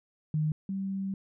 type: tone pair in turn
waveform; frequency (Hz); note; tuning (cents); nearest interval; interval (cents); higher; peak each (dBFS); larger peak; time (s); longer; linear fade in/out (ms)
sine; 153.9 / 193.9; D#3 / G3; -19 / -19; major third; 400; second; -25 / -30; first; 0.34-0.52 / 0.69-1.14; second; 2
effects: none